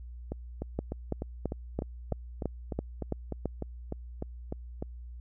two click trains, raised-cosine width 2 ms, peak -21 / -17 dBFS, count 16 / 9, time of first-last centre 0.32-4.825 / 0.79-3.457 s, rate 3.33 / 3 Hz, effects added 60 Hz sine -41 dBFS peak until 5.2 s

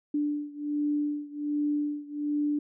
sine beating tone pair, 293.7 / 295 Hz, D4 / D4, 0 / +8 cents, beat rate 1.3 Hz, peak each -29 / -31 dBFS, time 0.14-2.59 s, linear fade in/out 5 ms, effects none

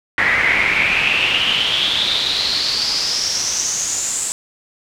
brown noise with band-pass filter sweep, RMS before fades -18 dBFS, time 0.18-4.32 s, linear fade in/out 0 ms, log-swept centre 1900 to 7800 Hz, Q 7.7, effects none

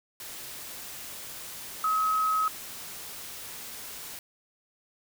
sine tone in noise, 1277 Hz, D#6, 45 cents sharp, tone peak -23 dBFS, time 1.84-2.48 s, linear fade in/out 2 ms, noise white, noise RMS -41 dBFS, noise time 0.2-4.19 s, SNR +15 dB, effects none

